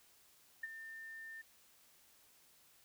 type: tone with ADSR envelope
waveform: sine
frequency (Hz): 1800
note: A6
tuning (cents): +39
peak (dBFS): -37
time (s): 0.63-1.42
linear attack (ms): 6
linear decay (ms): 28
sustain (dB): -10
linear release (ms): 11
effects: white hiss -67 dBFS RMS until 2.84 s